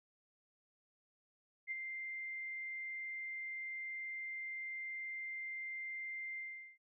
sine tone with ADSR envelope, 2093 Hz, C7, in tune, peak -36 dBFS, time 1.67-6.78 s, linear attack 41 ms, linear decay 27 ms, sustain -5 dB, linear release 400 ms, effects none

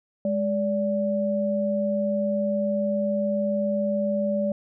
sine tone pair together, 206.4 / 579.3 Hz, G#3 / D5, -10 / -24 cents, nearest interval octave + tritone, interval 1786 cents, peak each -25 / -24 dBFS, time 0.25-4.52 s, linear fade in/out 2 ms, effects none

